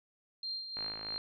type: tone with tremolo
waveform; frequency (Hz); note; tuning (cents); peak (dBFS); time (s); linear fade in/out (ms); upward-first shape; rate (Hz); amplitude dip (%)
sine; 4184; C8; -1; -35; 0.43-1.18; 2; sine; 3.1; 55
type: click train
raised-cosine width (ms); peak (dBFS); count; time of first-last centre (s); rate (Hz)
0.5; -30; 23; 0.77-1.18; 53.7
effects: none